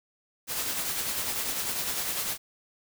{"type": "noise with tremolo", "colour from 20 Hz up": "white", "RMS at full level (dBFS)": -29, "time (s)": [0.47, 2.38], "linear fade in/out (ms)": 50, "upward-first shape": "triangle", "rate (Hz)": 10, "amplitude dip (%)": 45, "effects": []}